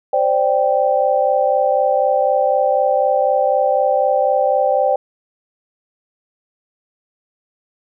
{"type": "chord", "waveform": "sine", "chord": "C suspended second", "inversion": "none", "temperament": "equal", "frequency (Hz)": [523.3, 587.3, 784], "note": ["C5", "D5", "G5"], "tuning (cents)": [0, 0, 0], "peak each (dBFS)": -17, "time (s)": [0.13, 4.96], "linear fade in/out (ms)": 5, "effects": []}